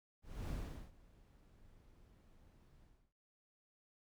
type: noise with ADSR envelope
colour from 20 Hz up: brown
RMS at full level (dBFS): -41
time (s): 0.22-3.13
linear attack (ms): 280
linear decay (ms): 410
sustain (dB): -23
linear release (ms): 310
effects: none